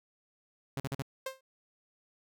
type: tone bursts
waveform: sawtooth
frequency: 136.8 Hz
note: C#3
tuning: 23 cents flat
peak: -29 dBFS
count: 4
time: 0.77-1.022 s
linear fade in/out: 0 ms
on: 30 ms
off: 44 ms
type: tone with exponential decay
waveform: sawtooth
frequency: 528 Hz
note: C5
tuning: 16 cents sharp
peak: -28 dBFS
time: 1.26-1.41 s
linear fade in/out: 5 ms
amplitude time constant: 32 ms
effects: none